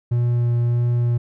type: tone with vibrato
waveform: triangle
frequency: 119.8 Hz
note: A#2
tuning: 48 cents sharp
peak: -14 dBFS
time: 0.11-1.18 s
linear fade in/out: 10 ms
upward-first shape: sine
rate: 1.6 Hz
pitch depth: 9 cents each way
effects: none